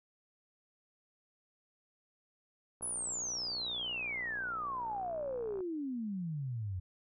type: click train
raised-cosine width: 1 ms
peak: -36 dBFS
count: 171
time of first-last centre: 2.81-5.606 s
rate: 60.8 Hz
type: exponential sweep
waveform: sine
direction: down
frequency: 10740 to 87.9 Hz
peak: -35 dBFS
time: 2.82-6.8 s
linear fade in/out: 10 ms
effects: none